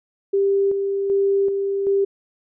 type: tone with tremolo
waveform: sine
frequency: 395.2 Hz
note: G4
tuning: 14 cents sharp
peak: -15 dBFS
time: 0.33-2.05 s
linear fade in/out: 10 ms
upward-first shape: square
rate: 1.3 Hz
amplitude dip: 40%
effects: none